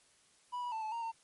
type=tone with pitch steps; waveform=triangle; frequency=982 / 974 / 886 / 868 / 929 / 909 Hz; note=B5 / B5 / A5 / A5 / A#5 / A#5; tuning=-10 / -24 / +12 / -24 / -6 / -44 cents; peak=-34 dBFS; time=0.52-1.12 s; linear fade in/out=20 ms; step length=100 ms; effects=white hiss -67 dBFS RMS until 1.23 s + MP3 48 kbps